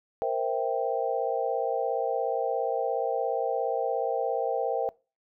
sine chord, C dominant seventh, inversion third, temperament equal, 466.2 / 523.3 / 659.3 / 784 Hz, Bb4 / C5 / E5 / G5, 0 / 0 / 0 / 0 cents, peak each -30 / -31 / -31 / -31 dBFS, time 0.22-4.89 s, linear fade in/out 0 ms, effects noise-tail reverb RT60 0.3 s tail -23 dB re dry

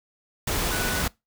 sine tone in noise, 1480 Hz, F#6, in tune, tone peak -31 dBFS, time 0.71-1.02 s, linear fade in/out 5 ms, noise pink, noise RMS -26 dBFS, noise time 0.47-1.08 s, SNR -8 dB, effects noise-tail reverb RT60 0.2 s tail -23 dB re dry

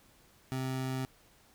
25% pulse tone, 130.81 Hz, C3, in tune, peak -29 dBFS, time 0.52-1.05 s, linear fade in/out 0 ms, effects pink hiss -63 dBFS RMS until 1.54 s

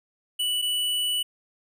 square tone pair in turn, 2960 / 2960 Hz, F#7 / F#7, 0 / 0 cents, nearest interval unison, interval 0 cents, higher neither, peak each -24 dBFS, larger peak neither, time 0.39-0.62 / 0.62-1.23 s, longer second, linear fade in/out 10 ms, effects none

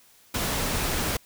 pink noise, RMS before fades -27 dBFS, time 0.34-1.17 s, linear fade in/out 5 ms, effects white hiss -57 dBFS RMS until 1.25 s

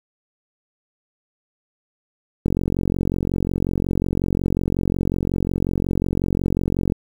click train, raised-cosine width 3 ms, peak -8 dBFS, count 204, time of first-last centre 2.46-6.922 s, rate 45.5 Hz, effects 7-bit

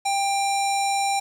square tone with low-pass filter, 793 Hz, G5, 20 cents sharp, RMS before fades -23 dBFS, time 0.05-1.2 s, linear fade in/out 10 ms, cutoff 8300 Hz, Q 2.6, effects 8-bit

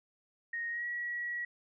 sine tone with pitch glide, 1864.7 to 1921.6 Hz, A#6 to B6, 0 to -48 cents, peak -34 dBFS, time 0.53-1.45 s, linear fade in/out 5 ms, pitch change +52 cents, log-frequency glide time 0.7-0.86 s, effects none

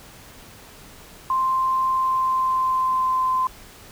sine tone with pitch glide, 1046.5 to 1032.7 Hz, C6 to C6, 0 to -23 cents, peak -18 dBFS, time 1.3-3.47 s, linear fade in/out 2 ms, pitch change -23 cents, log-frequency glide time 1.85-3.3 s, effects pink hiss -45 dBFS RMS until 3.91 s

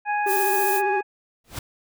harmonic tone, 830.6 Hz, G#5, in tune, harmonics 1 / 2 / 3, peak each -22 / -28 / -32 dBFS, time 0.05-1.03 s, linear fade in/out 50 ms
violet noise, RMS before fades -27 dBFS, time 0.26-0.82 s, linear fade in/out 50 ms
triangle tone with vibrato, 388.8 Hz, G4, 14 cents flat, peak -22 dBFS, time 0.26-1.01 s, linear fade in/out 5 ms, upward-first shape sine, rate 15 Hz, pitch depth 52 cents each way
pink noise with exponential growth, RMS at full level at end -26 dBFS, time 1.44-1.59 s, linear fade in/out 5 ms, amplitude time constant 31 ms
effects none

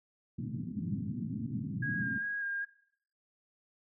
white band-pass noise, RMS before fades -37 dBFS, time 0.38-2.18 s, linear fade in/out 5 ms, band 100 to 260 Hz, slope 48 dB/octave
sine tone with vibrato, 1629 Hz, G#6, 34 cents flat, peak -33 dBFS, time 1.82-2.65 s, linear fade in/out 10 ms, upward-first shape square, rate 2.5 Hz, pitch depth 18 cents each way
effects noise-tail reverb RT60 0.6 s tail -17 dB re dry

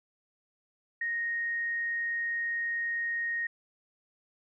sine tone, 1864.7 Hz, A#6, in tune, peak -29 dBFS, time 1.01-3.47 s, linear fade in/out 5 ms, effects none

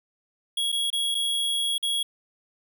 square tone with dropouts, 3322 Hz, G#7, in tune, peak -24 dBFS, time 0.57-2.03 s, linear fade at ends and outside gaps 5 ms, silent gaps 0.719-0.725 / 0.903-0.928 / 1.146-1.15 / 1.781-1.827 s, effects none

